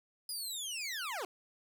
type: linear sweep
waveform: 20% pulse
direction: down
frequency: 5010 to 329.6 Hz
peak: -32 dBFS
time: 0.29-1.25 s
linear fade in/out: 2 ms
effects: none